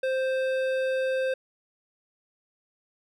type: tone with hard clipping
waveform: sine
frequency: 523.3 Hz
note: C5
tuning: in tune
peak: -26 dBFS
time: 0.03-1.34 s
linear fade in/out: 5 ms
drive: 12 dB
effects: none